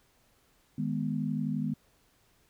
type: chord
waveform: sine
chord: G# minor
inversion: second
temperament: equal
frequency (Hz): 155.56 / 207.7 / 246.9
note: D#3 / G#3 / B3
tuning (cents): 0 / 0 / 0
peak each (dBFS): -33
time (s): 0.78-1.74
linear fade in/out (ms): 5
effects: pink hiss -67 dBFS RMS until 2.49 s